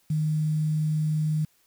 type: tone with quantisation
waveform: sine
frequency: 154.3 Hz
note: D#3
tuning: 14 cents flat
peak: -22 dBFS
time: 0.1-1.45 s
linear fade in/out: 5 ms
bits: 8
effects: white hiss -65 dBFS RMS until 1.66 s